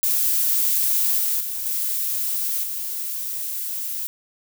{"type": "noise with level steps", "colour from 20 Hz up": "violet", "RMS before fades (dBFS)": [-20, -22, -28, -24, -28], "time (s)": [0.03, 4.07], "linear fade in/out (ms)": 0, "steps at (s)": [1.18, 1.4, 1.65, 2.63], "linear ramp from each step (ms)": 10, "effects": []}